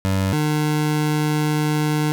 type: tone pair in turn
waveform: 25% pulse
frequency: 96 / 151.47 Hz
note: G2 / D#3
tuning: -36 / -46 cents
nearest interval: minor sixth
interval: 790 cents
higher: second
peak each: -14 dBFS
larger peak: neither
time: 0.05-0.33 / 0.33-2.12 s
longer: second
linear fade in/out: 0 ms
effects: none